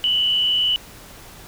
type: tone with frequency modulation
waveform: sine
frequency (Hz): 2967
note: F#7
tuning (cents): +4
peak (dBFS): -16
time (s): 0.04-0.76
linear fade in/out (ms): 0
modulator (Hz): 133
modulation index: 0.44
effects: pink hiss -42 dBFS RMS until 1.47 s